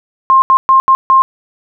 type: tone bursts at uneven times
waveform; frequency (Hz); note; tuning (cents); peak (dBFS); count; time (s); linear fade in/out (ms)
sine; 1061; C6; +24; -4; 5; 0.3-0.42 / 0.5-0.57 / 0.69-0.8 / 0.88-0.95 / 1.1-1.22; 0
effects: none